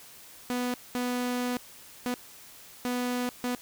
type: tone bursts at uneven times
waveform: sawtooth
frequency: 246.9 Hz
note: B3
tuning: in tune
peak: -24 dBFS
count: 5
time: 0.5-0.74 / 0.95-1.57 / 2.06-2.14 / 2.85-3.29 / 3.44-3.55 s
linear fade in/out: 0 ms
effects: white hiss -50 dBFS RMS until 3.61 s